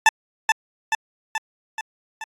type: tone with echo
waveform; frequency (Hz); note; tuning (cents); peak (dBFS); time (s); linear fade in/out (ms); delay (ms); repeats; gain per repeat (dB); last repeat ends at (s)
20% pulse; 880; A5; 0; -5; 0.06-0.09; 2; 430; 5; -4; 2.24
effects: low-pass 8000 Hz 12 dB/octave + AAC 64 kbps